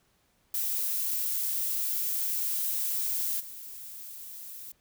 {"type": "noise with level steps", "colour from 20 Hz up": "violet", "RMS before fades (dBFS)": [-30, -43], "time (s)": [0.54, 4.72], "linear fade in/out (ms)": 5, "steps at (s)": 3.39, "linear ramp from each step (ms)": 20, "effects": ["pink hiss -69 dBFS RMS until 4.8 s"]}